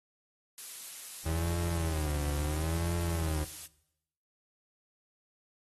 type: noise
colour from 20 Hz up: blue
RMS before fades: -42 dBFS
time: 0.58-3.66 s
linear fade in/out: 0 ms
type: tone with vibrato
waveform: 35% pulse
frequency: 79.1 Hz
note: D#2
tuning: 29 cents sharp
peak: -29 dBFS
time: 1.25-3.45 s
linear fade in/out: 20 ms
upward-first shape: sine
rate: 0.73 Hz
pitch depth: 140 cents each way
effects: noise-tail reverb RT60 0.8 s tail -19 dB re dry + AAC 32 kbps